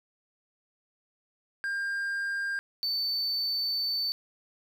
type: tone pair in turn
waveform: triangle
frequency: 1601 / 4528 Hz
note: G6 / C#8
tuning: +36 / +36 cents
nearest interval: octave + tritone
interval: 1800 cents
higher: second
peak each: -27 / -26 dBFS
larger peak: second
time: 1.64-2.59 / 2.83-4.12 s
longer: second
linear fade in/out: 0 ms
effects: none